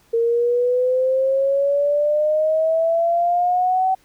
sine exponential sweep, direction up, 458.4 to 762 Hz, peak -15 dBFS, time 0.13-3.95 s, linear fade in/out 10 ms, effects pink hiss -57 dBFS RMS until 4.04 s

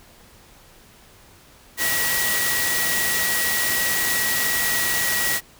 sine tone in noise, 1921 Hz, B6, 48 cents flat, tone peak -24 dBFS, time 1.77-5.41 s, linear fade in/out 50 ms, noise white, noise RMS -23 dBFS, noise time 1.77-5.41 s, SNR -4 dB, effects pink hiss -50 dBFS RMS until 5.59 s

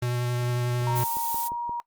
square tone with vibrato, 122.2 Hz, B2, 18 cents flat, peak -25 dBFS, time 0.02-1.04 s, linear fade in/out 5 ms, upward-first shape sine, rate 11 Hz, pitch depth 10 cents each way
click train, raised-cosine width 2 ms, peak -28 dBFS, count 6, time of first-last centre 0.82-1.694 s, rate 5.72 Hz
sine tone with pitch glide, 932.3 to 950.2 Hz, A#5 to A#5, 0 to +33 cents, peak -27 dBFS, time 0.87-1.8 s, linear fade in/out 0 ms, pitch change +33 cents, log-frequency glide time 1.37-1.54 s
violet noise, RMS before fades -31 dBFS, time 0.95-1.49 s, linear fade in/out 20 ms
effects noise-tail reverb RT60 0.1 s tail -20 dB re dry + Opus 32 kbps

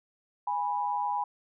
sine tone pair together, 824 / 984.3 Hz, G#5 / B5, -14 / -6 cents, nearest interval minor third, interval 308 cents, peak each -30 / -30 dBFS, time 0.47-1.24 s, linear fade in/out 5 ms, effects none

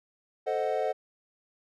triangle chord, A diminished seventh, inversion none, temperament equal, 440 / 523.3 / 622.3 / 740 Hz, A4 / C5 / Eb5 / Gb5, 0 / 0 / 0 / 0 cents, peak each -30 dBFS, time 0.46-0.93 s, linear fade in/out 20 ms, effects none

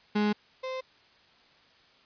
35% pulse tone pair in turn, 209.1 / 519.3 Hz, G#3 / C5, +12 / -13 cents, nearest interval octave + major third, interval 1575 cents, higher second, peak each -22 / -31 dBFS, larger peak first, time 0.15-0.33 / 0.63-0.81 s, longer neither, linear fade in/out 10 ms, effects white hiss -60 dBFS RMS until 2.05 s + resampled to 11025 Hz

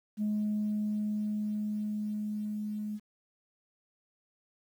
sine tone with level ramp, 210.8 Hz, G#3, 26 cents sharp, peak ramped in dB -26 to -33 dBFS, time 0.17-3 s, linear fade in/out 50 ms, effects tanh soft clip ceiling -25 dBFS + 10-bit

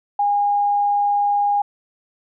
sine tone, 816 Hz, G#5, 31 cents flat, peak -15 dBFS, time 0.19-1.62 s, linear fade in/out 5 ms, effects none

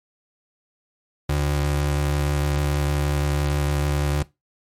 square ring-modulated tone, 110 Hz, A2, in tune, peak -17 dBFS, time 1.29-4.23 s, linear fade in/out 5 ms, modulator 35.6 Hz, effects noise-tail reverb RT60 0.2 s tail -19 dB re dry + MP3 64 kbps

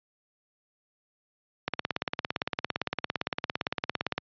click train, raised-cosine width 0.3 ms, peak -11 dBFS, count 45, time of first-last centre 1.68-4.18 s, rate 17.6 Hz, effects high-pass 100 Hz 12 dB/octave + resampled to 11025 Hz

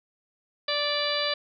harmonic tone with a mistuned harmonic, 585 Hz, D5, 7 cents flat, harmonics 1 / 2 / 3 / 4 / 5 / 6 / 7 / 8, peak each -30 / -34 / -34 / -35 / -34 / -33 / -32 / -33 dBFS, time 0.68-1.34 s, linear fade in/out 5 ms, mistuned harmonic 7, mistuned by -47 cents, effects none

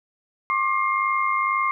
sine tone cluster, 1074 / 1176 / 2125 Hz, C6 / D6 / C7, +45 / +2 / +26 cents, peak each -23 / -24 / -25 dBFS, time 0.5-1.71 s, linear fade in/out 0 ms, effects none

